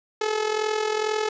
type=tone with amplitude modulation; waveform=sawtooth; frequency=430 Hz; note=A4; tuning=40 cents flat; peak=-16 dBFS; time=0.21-1.29 s; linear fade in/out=5 ms; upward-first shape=sine; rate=42.2 Hz; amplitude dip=65%; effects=resampled to 16000 Hz + 8-bit